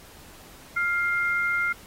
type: tone pair together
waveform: sine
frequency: 1396.9 / 2113 Hz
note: F6 / C7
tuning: 0 / +16 cents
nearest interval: perfect fifth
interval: 716 cents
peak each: -24 / -26 dBFS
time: 0.76-1.73 s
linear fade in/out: 10 ms
effects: pink hiss -49 dBFS RMS until 1.86 s + AAC 48 kbps